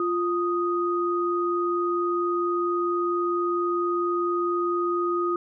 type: tone pair together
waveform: sine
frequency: 348.9 / 1244.5 Hz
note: F4 / D#6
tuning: -2 / 0 cents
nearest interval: octave + minor seventh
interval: 2202 cents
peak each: -24 / -26 dBFS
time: 0-5.36 s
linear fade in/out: 2 ms
effects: none